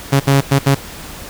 sawtooth tone bursts at uneven times, 138.2 Hz, C#3, 5 cents flat, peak -5 dBFS, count 4, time 0.12-0.2 / 0.27-0.41 / 0.51-0.59 / 0.66-0.75 s, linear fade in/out 10 ms, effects pink hiss -32 dBFS RMS until 1.29 s

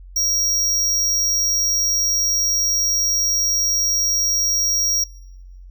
square tone, 5650 Hz, F8, 19 cents sharp, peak -17 dBFS, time 0.16-5.04 s, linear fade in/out 5 ms, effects noise-tail reverb RT60 1.0 s tail -23 dB re dry + added 45 Hz sine -37 dBFS peak until 5.7 s

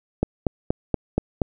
click train, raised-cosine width 2 ms, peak -6 dBFS, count 6, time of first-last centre 0.23-1.418 s, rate 4.21 Hz, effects none

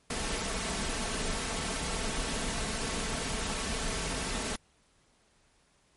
pink noise with comb filter, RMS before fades -33 dBFS, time 0.1-4.56 s, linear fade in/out 5 ms, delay 4.5 ms, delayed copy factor +0.5, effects pink hiss -67 dBFS RMS until 5.96 s + MP3 48 kbps

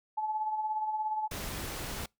sine tone with tremolo, 862 Hz, A5, 36 cents flat, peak -28 dBFS, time 0.17-1.28 s, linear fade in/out 10 ms, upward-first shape sine, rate 17 Hz, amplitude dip 50%
pink noise, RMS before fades -38 dBFS, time 1.31-2.06 s, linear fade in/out 5 ms
effects noise-tail reverb RT60 0.2 s tail -26 dB re dry

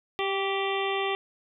harmonic tone with a mistuned harmonic, 392 Hz, G4, in tune, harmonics 1 / 2 / 3 / 5 / 6 / 7 / 8 / 9, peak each -29 / -32 / -34 / -36 / -37 / -37 / -38 / -39 dBFS, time 0.19-1.15 s, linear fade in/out 0 ms, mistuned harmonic 3, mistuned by -23 cents, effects none

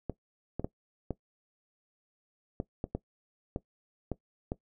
clicks, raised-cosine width 2 ms, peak -19 dBFS, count 10, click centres 0.097 / 0.596 / 0.645 / 1.107 / 2.601 / 2.841 / 2.95 / 3.561 / 4.117 / 4.519 s, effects noise-tail reverb RT60 0.1 s tail -18 dB re dry

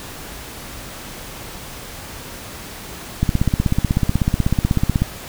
click train, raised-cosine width 5 ms, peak -3 dBFS, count 30, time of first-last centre 3.23-5.02 s, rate 16.2 Hz, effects pink hiss -34 dBFS RMS until 5.28 s

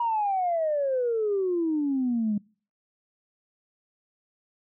sine exponential sweep, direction down, 963 to 203.3 Hz, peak -22 dBFS, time 0-2.38 s, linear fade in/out 5 ms, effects noise-tail reverb RT60 0.4 s tail -24 dB re dry + tanh soft clip ceiling -18 dBFS

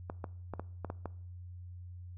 clicks, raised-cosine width 1 ms, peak -24 dBFS, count 7, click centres 0.099 / 0.242 / 0.537 / 0.596 / 0.847 / 0.901 / 1.057 s, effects noise-tail reverb RT60 0.6 s tail -21 dB re dry + added 89 Hz sine -44 dBFS peak until 2.17 s

